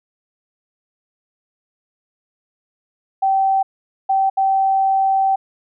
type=tone bursts at uneven times; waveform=sine; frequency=774 Hz; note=G5; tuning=22 cents flat; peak=-13 dBFS; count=3; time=3.22-3.63 / 4.09-4.3 / 4.37-5.36 s; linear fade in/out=10 ms; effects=none